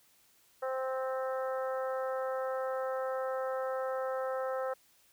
harmonic tone, 261.6 Hz, C4, in tune, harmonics 2 / 3 / 4 / 5 / 6 / 7, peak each -33 / -41 / -45 / -41 / -49 / -51 dBFS, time 0.62-4.74 s, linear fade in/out 10 ms, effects white hiss -66 dBFS RMS until 5.12 s

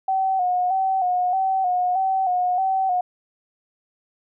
sine tone with vibrato, 744 Hz, F#5, 9 cents sharp, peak -18 dBFS, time 0.08-3.01 s, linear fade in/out 5 ms, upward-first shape square, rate 1.6 Hz, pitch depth 49 cents each way, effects none

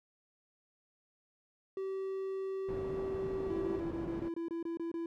triangle tone, 384.6 Hz, G4, 33 cents flat, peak -33 dBFS, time 1.77-3.8 s, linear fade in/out 2 ms
white low-pass noise, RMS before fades -43 dBFS, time 2.68-4.29 s, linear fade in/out 10 ms, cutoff 420 Hz, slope 12 dB/octave
triangle tone bursts, 334.5 Hz, E4, 25 cents sharp, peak -33 dBFS, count 11, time 3.5-5.06 s, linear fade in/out 2 ms, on 120 ms, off 24 ms
effects none

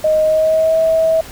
sine tone with pitch glide, 622.3 to 646.5 Hz, D#5 to E5, 0 to -34 cents, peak -10 dBFS, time 0.04-1.21 s, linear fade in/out 5 ms, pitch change +66 cents, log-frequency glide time 0.21-0.79 s, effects pink hiss -35 dBFS RMS until 1.31 s

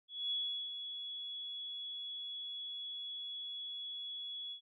sine tone with ADSR envelope, 3376 Hz, G#7, 28 cents sharp, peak -33 dBFS, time 0.08-4.61 s, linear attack 230 ms, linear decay 390 ms, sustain -8 dB, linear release 93 ms, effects none

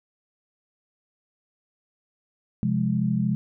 sine chord, F minor, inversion second, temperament equal, 130.81 / 174.61 / 207.7 Hz, C3 / F3 / Ab3, 0 / 0 / 0 cents, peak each -26 / -26 / -24 dBFS, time 2.63-3.35 s, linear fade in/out 0 ms, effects none

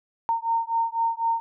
sine beating tone pair, 915 / 919 Hz, A#5 / A#5, -32 / -25 cents, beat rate 4 Hz, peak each -25 dBFS, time 0.29-1.4 s, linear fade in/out 0 ms, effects none

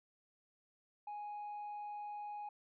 sine tone, 830.6 Hz, G#5, in tune, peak -40 dBFS, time 1.07-2.49 s, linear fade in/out 5 ms, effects tanh soft clip ceiling -41 dBFS

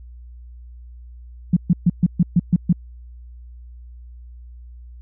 sine tone bursts, 174.6 Hz, F3, in tune, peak -10 dBFS, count 8, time 1.53-2.728 s, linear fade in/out 5 ms, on 36 ms, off 130 ms, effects added 60 Hz sine -37 dBFS peak until 5.01 s

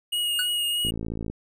square tone with vibrato, 2874 Hz, F7, 49 cents sharp, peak -24 dBFS, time 0.12-0.91 s, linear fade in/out 10 ms, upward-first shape triangle, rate 3.2 Hz, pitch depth 20 cents each way
square tone with exponential decay, 1480 Hz, F#6, in tune, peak -23 dBFS, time 0.39-0.5 s, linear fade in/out 2 ms, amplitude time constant 23 ms
click train, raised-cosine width 3 ms, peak -19 dBFS, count 26, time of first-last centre 0.85-1.3 s, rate 55.6 Hz
effects none

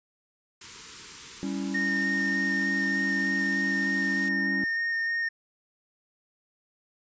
white band-stop noise, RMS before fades -42 dBFS, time 0.61-4.29 s, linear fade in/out 5 ms, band 490 to 890 Hz, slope 96 dB/octave
triangle chord, C# diminished, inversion second, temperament equal, 196 / 277.2 / 329.6 Hz, G3 / C#4 / E4, 0 / 0 / 0 cents, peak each -30 / -30 / -35 dBFS, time 1.43-4.64 s, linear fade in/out 0 ms
triangle tone with vibrato, 1837 Hz, A#6, 26 cents flat, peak -24 dBFS, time 1.74-5.29 s, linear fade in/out 10 ms, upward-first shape square, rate 3.3 Hz, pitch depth 8 cents each way
effects resampled to 16000 Hz

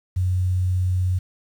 sine tone with quantisation, 91.6 Hz, F#2, 17 cents flat, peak -18 dBFS, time 0.16-1.19 s, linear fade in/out 10 ms, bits 8, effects none

